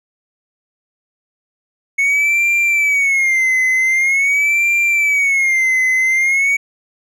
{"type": "tone with vibrato", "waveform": "triangle", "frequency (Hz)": 2200, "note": "C#7", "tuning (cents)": -14, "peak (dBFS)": -10, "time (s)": [1.98, 6.57], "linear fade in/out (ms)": 10, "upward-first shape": "sine", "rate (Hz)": 0.45, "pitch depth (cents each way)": 130, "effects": []}